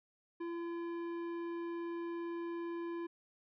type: tone with tanh clipping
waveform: sine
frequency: 339.7 Hz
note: F4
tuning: 48 cents flat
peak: -40 dBFS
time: 0.4-3.07 s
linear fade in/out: 10 ms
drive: 13 dB
effects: none